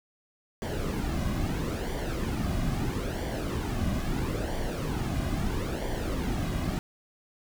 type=noise with flanger; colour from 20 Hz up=brown; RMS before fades=-30 dBFS; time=0.62-6.79 s; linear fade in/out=0 ms; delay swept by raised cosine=0.76 to 2.26 ms; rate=0.76 Hz; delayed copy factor=-0.6; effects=none